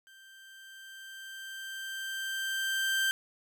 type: tone with level ramp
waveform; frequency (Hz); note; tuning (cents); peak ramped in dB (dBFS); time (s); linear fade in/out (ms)
30% pulse; 1568; G6; 0; -51 to -23; 0.07-3.11; 0
effects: none